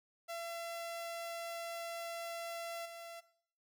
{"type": "tone with level steps", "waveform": "sawtooth", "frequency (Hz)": 676, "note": "E5", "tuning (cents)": 43, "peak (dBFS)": [-37, -43], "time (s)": [0.28, 3.21], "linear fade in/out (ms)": 20, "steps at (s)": 2.85, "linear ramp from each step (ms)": 10, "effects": ["noise-tail reverb RT60 0.6 s tail -17 dB re dry"]}